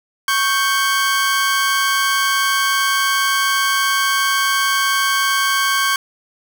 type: tone pair together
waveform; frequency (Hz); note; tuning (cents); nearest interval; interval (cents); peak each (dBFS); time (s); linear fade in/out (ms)
sawtooth; 1106.8 / 1564; C#6 / G6; -3 / -4; tritone; 599; -14; 0.28-5.96; 2
effects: none